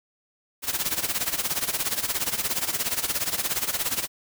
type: noise with tremolo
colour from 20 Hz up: white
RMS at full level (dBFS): -24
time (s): 0.62-4.08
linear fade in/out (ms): 50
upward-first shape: sine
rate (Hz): 17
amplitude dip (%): 80
effects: none